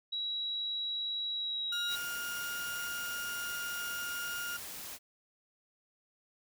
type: tone with pitch glide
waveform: sine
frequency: 3883 to 3838 Hz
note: B7 to A#7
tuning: -30 to +50 cents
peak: -33 dBFS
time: 0.12-1.96 s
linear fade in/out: 10 ms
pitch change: -20 cents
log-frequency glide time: 1.33-1.74 s
type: tone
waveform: 35% pulse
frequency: 1416 Hz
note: F6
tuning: 23 cents sharp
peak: -35 dBFS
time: 1.72-4.57 s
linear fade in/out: 5 ms
type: noise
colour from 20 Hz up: white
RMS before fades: -44 dBFS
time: 1.87-4.99 s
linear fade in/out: 50 ms
effects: none